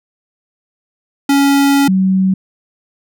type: tone pair in turn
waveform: square / sine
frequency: 279.3 / 189.29 Hz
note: C#4 / F#3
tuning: +13 / +40 cents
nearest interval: perfect fifth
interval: 673 cents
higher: first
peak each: -9 dBFS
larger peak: neither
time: 1.29-1.88 / 1.88-2.34 s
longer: first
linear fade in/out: 5 ms
effects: none